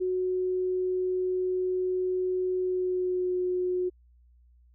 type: tone with pitch glide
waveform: sine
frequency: 368.2 to 363.1 Hz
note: F#4 to F#4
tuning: -8 to -33 cents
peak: -25 dBFS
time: 0-3.9 s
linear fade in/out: 20 ms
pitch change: -25 cents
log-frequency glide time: 2.59-3.36 s
effects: added 60 Hz sine -56 dBFS peak until 4.74 s